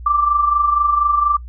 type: tone with amplitude modulation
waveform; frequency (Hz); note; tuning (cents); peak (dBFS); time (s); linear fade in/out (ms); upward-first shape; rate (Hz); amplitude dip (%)
sine; 1174.7; D6; 0; -10; 0.06-1.37; 5; sine; 24.2; 60
effects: noise-tail reverb RT60 0.1 s tail -24 dB re dry + added 60 Hz sine -30 dBFS peak until 1.48 s